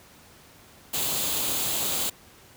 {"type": "noise with comb filter", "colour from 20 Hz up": "white", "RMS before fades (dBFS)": -27, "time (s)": [0.93, 2.1], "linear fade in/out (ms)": 10, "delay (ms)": 0.27, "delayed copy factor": 0.5, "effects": ["pink hiss -52 dBFS RMS until 2.56 s", "high-pass 60 Hz 12 dB/octave"]}